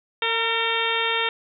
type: harmonic tone with a mistuned harmonic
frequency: 455.3 Hz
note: A#4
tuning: 41 cents flat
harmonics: 1 / 2 / 3 / 4 / 5 / 6 / 7 / 8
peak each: -29 / -29 / -29 / -29 / -29 / -29 / -29 / -29 dBFS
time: 0.22-1.29 s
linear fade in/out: 2 ms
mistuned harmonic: 2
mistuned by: +28 cents
effects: none